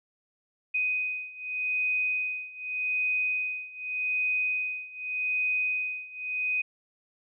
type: beating tone pair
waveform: sine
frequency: 2500 / 2500.84 Hz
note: D#7 / D#7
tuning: +8 / +8 cents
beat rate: 0.84 Hz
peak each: -31 / -29 dBFS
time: 0.74-6.62 s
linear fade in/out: 10 ms
effects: none